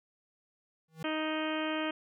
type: tone with exponential growth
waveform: square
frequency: 160 Hz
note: D#3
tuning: 49 cents sharp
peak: -37 dBFS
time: 0.88-1.03 s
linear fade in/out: 5 ms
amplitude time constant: 31 ms
type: harmonic tone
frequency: 311.9 Hz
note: D#4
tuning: 4 cents sharp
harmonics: 1 / 2 / 3 / 4 / 5 / 6 / 7 / 8 / 9 / 10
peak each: -34 / -37 / -42 / -41 / -42 / -44 / -46 / -43 / -46 / -43 dBFS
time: 1.04-1.91 s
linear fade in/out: 5 ms
effects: none